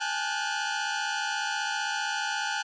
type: tone cluster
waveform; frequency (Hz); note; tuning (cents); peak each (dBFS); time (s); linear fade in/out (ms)
sawtooth; 815 / 870 / 1443 / 1519; G#5 / A5 / F#6 / F#6; -33 / -20 / -44 / +45; -30; 0-2.63; 20
effects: resampled to 16000 Hz